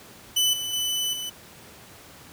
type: tone with level steps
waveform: sawtooth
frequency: 2996 Hz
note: F#7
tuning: 21 cents sharp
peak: -16 / -25 / -21 / -27 dBFS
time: 0.36-1.3 s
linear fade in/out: 10 ms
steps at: 0.53 / 0.73 / 1.13 s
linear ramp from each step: 5 ms
effects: pink hiss -47 dBFS RMS until 2.32 s + high-pass 80 Hz 12 dB/octave